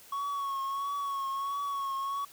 triangle tone with vibrato, 1108.7 Hz, C#6, in tune, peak -29 dBFS, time 0.12-2.25 s, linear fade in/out 5 ms, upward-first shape triangle, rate 1.5 Hz, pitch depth 47 cents each way, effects white hiss -54 dBFS RMS until 2.32 s

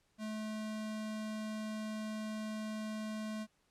square tone, 215.9 Hz, A3, 33 cents flat, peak -39 dBFS, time 0.18-3.47 s, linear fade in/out 50 ms, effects pink hiss -75 dBFS RMS until 3.7 s + low-pass 10000 Hz 12 dB/octave

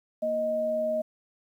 sine tone pair together, 233.7 / 624 Hz, A#3 / D#5, +5 / +5 cents, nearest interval octave + perfect fourth, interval 1700 cents, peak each -36 / -25 dBFS, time 0.22-1.02 s, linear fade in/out 10 ms, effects 10-bit

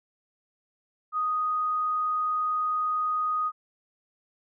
sine tone, 1244.5 Hz, D#6, in tune, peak -24 dBFS, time 1.12-3.52 s, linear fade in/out 50 ms, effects none

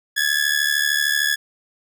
sawtooth ring-modulated tone, 1697 Hz, G#6, 37 cents sharp, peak -11 dBFS, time 0.16-1.36 s, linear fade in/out 20 ms, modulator 36.6 Hz, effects none

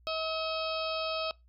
harmonic tone, 640 Hz, D#5, 49 cents sharp, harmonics 1 / 2 / 4 / 5 / 6 / 7 / 8, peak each -34 / -37 / -40 / -41 / -42 / -42 / -43 dBFS, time 0.07-1.31 s, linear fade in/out 0 ms, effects noise-tail reverb RT60 0.2 s tail -22 dB re dry + added 60 Hz sine -58 dBFS peak until 1.48 s

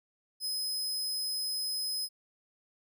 sawtooth tone, 5070 Hz, D#8, 32 cents sharp, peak -29 dBFS, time 0.4-2.09 s, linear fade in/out 50 ms, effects none

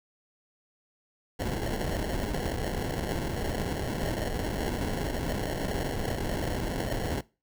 pink noise with sample-and-hold, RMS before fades -31 dBFS, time 1.39-7.21 s, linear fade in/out 10 ms, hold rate 1225 Hz, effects noise-tail reverb RT60 0.3 s tail -22 dB re dry

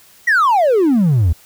triangle exponential sweep, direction down, 1975.5 to 74.8 Hz, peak -7 dBFS, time 0.27-1.33 s, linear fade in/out 10 ms, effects tanh soft clip ceiling -5 dBFS + white hiss -47 dBFS RMS until 1.45 s

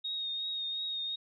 sine tone with vibrato, 3729 Hz, A#7, in tune, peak -33 dBFS, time 0.04-1.16 s, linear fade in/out 10 ms, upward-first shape triangle, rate 2.8 Hz, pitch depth 29 cents each way, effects none

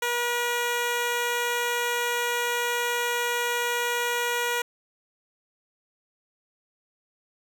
10% pulse tone, 480.4 Hz, B4, 48 cents flat, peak -16 dBFS, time 0.02-4.62 s, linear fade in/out 5 ms, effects none

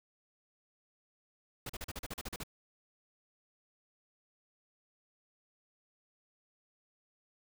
pink noise bursts, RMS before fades -41 dBFS, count 11, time 1.66-2.435 s, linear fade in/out 5 ms, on 35 ms, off 39 ms, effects none

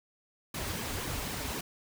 pink noise with flanger, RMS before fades -36 dBFS, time 0.54-1.61 s, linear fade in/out 5 ms, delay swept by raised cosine 1.4 to 6.1 ms, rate 3.9 Hz, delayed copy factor -0.8, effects none

